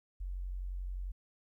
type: tone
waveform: sine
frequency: 45.67 Hz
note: F#1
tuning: 22 cents flat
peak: -36 dBFS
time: 0.2-1.12 s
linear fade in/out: 10 ms
effects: 13-bit